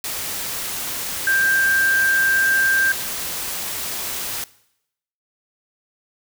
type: tone in noise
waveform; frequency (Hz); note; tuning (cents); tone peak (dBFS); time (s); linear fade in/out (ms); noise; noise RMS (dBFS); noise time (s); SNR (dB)
sine; 1581; G6; +14; -15; 1.27-2.92; 2; white; -27; 0.04-4.44; +9
effects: noise-tail reverb RT60 0.8 s tail -20 dB re dry